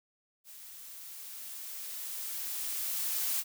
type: noise with level ramp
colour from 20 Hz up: blue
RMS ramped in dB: -50 to -31 dBFS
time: 0.44-3.44 s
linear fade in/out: 50 ms
effects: none